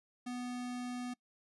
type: tone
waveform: square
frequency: 246.9 Hz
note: B3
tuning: in tune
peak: -39 dBFS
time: 0.26-1.14 s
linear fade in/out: 10 ms
effects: noise-tail reverb RT60 0.1 s tail -23 dB re dry + resampled to 24000 Hz